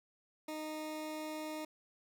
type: tone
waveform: 20% pulse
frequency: 309.2 Hz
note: D#4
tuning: 11 cents flat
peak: -35 dBFS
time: 0.48-1.65 s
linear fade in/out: 5 ms
effects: none